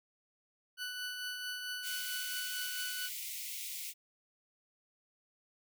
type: tone with tremolo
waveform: 20% pulse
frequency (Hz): 1488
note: F#6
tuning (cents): +9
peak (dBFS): -32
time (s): 0.77-3.1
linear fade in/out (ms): 50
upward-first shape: triangle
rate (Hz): 4.5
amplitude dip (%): 40
type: high-pass noise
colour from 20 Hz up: white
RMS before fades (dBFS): -42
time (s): 1.82-3.94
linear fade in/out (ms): 50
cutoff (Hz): 2000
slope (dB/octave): 96
effects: none